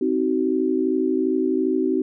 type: chord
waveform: sine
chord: C diminished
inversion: none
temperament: just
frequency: 261.6 / 314 / 376.7 Hz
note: C4 / Eb4 / Gb4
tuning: 0 / +16 / +31 cents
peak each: -23 / -23 / -22 dBFS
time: 0.01-2.02 s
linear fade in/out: 5 ms
effects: none